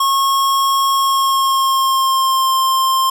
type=tone with pitch glide; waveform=square; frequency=1090 to 1055.3 Hz; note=C#6 to C6; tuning=-29 to +14 cents; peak=-13 dBFS; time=0-3.1 s; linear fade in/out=5 ms; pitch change=-57 cents; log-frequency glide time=0.93-2.54 s; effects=none